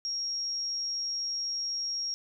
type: tone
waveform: sine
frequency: 5588 Hz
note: F8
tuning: in tune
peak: -30 dBFS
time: 0.05-2.14 s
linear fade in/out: 0 ms
effects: none